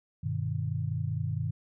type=chord; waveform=sine; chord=G augmented; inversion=none; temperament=just; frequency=98 / 122.5 / 153.12 Hz; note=G2 / B2 / D#3; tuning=0 / -14 / -27 cents; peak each=-33 dBFS; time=0.23-1.51 s; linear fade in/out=10 ms; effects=none